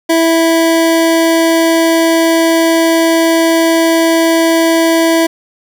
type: tone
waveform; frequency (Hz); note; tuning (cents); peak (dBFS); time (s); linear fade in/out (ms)
25% pulse; 329; E4; -3; -4; 0.09-5.27; 10
effects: none